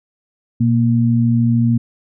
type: tone pair together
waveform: sine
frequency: 119.93 / 233.3 Hz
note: A#2 / A#3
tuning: +50 / +2 cents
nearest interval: octave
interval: 1152 cents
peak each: -14 dBFS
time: 0.6-1.78 s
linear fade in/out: 10 ms
effects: none